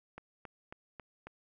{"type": "click train", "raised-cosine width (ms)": 0.5, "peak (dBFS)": -30, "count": 5, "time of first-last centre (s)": [0.18, 1.27], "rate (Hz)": 3.67, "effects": []}